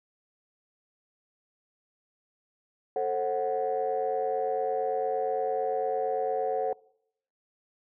sine chord, F# diminished, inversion first, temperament just, 444 / 532.8 / 740 Hz, A4 / C5 / F#5, +16 / +31 / 0 cents, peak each -29 / -30 / -29 dBFS, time 2.96-6.73 s, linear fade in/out 2 ms, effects noise-tail reverb RT60 0.7 s tail -23 dB re dry + tanh soft clip ceiling -19 dBFS

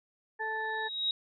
harmonic tone, 438.6 Hz, A4, 6 cents flat, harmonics 1 / 2 / 4, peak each -40 / -36 / -34 dBFS, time 0.39-0.89 s, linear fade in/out 20 ms
sine tone with exponential growth, 3805 Hz, A#7, 35 cents sharp, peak -25 dBFS, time 0.42-1.11 s, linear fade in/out 2 ms, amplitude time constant 150 ms
effects none

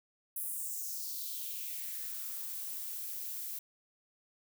violet noise with high-pass filter sweep, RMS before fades -40 dBFS, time 0.36-3.59 s, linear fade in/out 5 ms, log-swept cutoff 11000 to 250 Hz, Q 2.7, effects none

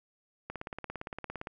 click train, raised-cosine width 0.5 ms, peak -23 dBFS, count 18, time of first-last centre 0.5-1.471 s, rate 17.5 Hz, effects none

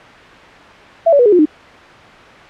sine tone with pitch steps, 665 / 569 / 486.8 / 416.5 / 356.4 / 304.9 Hz, E5 / C#5 / B4 / G#4 / F4 / D#4, +15 / +45 / -25 / +5 / +35 / -35 cents, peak -6 dBFS, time 1.06-1.456 s, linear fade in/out 10 ms, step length 66 ms, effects white hiss -37 dBFS RMS until 2.49 s + low-pass 2000 Hz 12 dB/octave

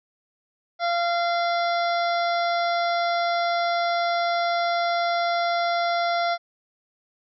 harmonic tone, 689 Hz, F5, 24 cents flat, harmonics 1 / 2 / 3 / 5 / 6 / 7 / 8, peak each -22 / -28 / -32 / -36 / -38 / -39 / -40 dBFS, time 0.79-6.38 s, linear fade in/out 50 ms, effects none

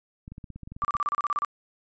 clicks, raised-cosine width 5 ms, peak -28 dBFS, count 12, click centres 0.279 / 0.32 / 0.381 / 0.442 / 0.503 / 0.56 / 0.633 / 0.675 / 0.72 / 0.765 / 0.838 / 0.952 s
sine tone bursts, 1171 Hz, D6, 5 cents flat, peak -23 dBFS, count 11, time 0.82-1.448 s, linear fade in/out 0 ms, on 28 ms, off 32 ms
effects resampled to 16000 Hz

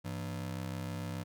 35% pulse ring-modulated tone, 132.2 Hz, C3, 18 cents sharp, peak -32 dBFS, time 0.04-1.24 s, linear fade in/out 20 ms, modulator 33.4 Hz, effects none

